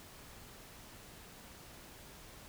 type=silence; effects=pink hiss -54 dBFS RMS until 2.48 s